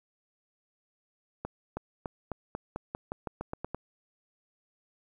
accelerating click train, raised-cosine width 1 ms, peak -20 dBFS, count 13, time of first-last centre 1.45-3.746 s, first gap 320 ms, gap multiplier 0.9, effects 10-bit

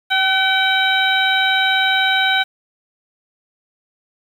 harmonic tone with a mistuned harmonic, 768 Hz, G5, 36 cents flat, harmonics 1 / 2 / 3 / 4 / 5, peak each -20 / -17 / -22 / -23 / -20 dBFS, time 0.1-2.44 s, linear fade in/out 20 ms, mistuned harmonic 2, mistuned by -25 cents, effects 7-bit

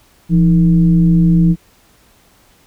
sine tone with frequency modulation, 170 Hz, F3, 46 cents flat, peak -7 dBFS, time 0.29-1.56 s, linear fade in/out 50 ms, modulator 143 Hz, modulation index 0.53, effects pink hiss -51 dBFS RMS until 2.66 s

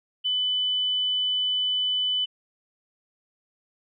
sine tone, 3000 Hz, F#7, 23 cents sharp, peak -22 dBFS, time 0.24-2.26 s, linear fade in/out 20 ms, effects none

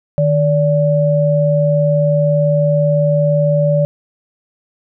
sine tone pair together, 153 / 578.8 Hz, D#3 / D5, -29 / -25 cents, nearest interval octave + major seventh, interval 2304 cents, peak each -13 dBFS, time 0.18-3.85 s, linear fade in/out 0 ms, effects none

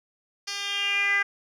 10% pulse tone with band-pass filter sweep, 401.3 Hz, G4, 41 cents sharp, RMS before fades -26 dBFS, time 0.47-1.23 s, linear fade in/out 10 ms, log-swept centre 4500 to 1800 Hz, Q 5.6, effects none

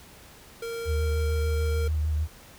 square tone, 462.4 Hz, A#4, 14 cents flat, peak -32 dBFS, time 0.62-1.88 s, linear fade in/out 5 ms
sine tone with vibrato, 76.7 Hz, D#2, 24 cents flat, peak -23 dBFS, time 0.85-2.28 s, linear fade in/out 50 ms, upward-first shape triangle, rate 6.7 Hz, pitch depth 42 cents each way
effects pink hiss -50 dBFS RMS until 2.58 s

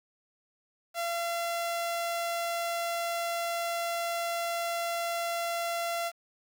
sawtooth tone, 682 Hz, F5, 41 cents flat, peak -26 dBFS, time 0.94-6.12 s, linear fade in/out 50 ms, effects 9-bit

